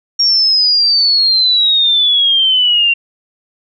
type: exponential sweep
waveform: sine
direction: down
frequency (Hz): 5588 to 2750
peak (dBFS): -8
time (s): 0.19-2.94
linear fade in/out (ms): 10
effects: none